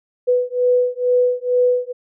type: beating tone pair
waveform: sine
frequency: 494.4 / 496.6 Hz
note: B4 / B4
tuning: +2 / +9 cents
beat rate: 2.2 Hz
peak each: -17 dBFS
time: 0.27-1.93 s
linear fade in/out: 20 ms
effects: none